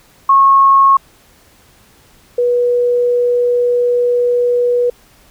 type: tone pair in turn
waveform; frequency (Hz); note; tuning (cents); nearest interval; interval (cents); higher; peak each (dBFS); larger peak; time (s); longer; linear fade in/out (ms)
sine; 1092 / 486.4; C#6 / B4; -26 / -26; octave + major second; 1400; first; -5 / -10; first; 0.29-0.97 / 2.38-4.9; second; 5
effects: pink hiss -48 dBFS RMS until 5.3 s